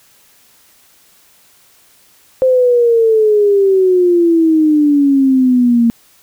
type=exponential sweep; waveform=sine; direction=down; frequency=523 to 230.1 Hz; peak=-7 dBFS; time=2.42-5.9 s; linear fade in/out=0 ms; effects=white hiss -49 dBFS RMS until 6.22 s